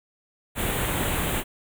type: band-stop noise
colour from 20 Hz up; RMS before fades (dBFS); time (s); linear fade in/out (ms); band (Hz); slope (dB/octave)
pink; -26; 0.55-1.44; 50; 3700 to 7300; 48
effects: none